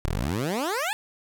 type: exponential sweep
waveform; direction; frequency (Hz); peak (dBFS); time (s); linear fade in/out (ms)
15% pulse; up; 32.7 to 900; -19; 0.05-0.93; 0
effects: none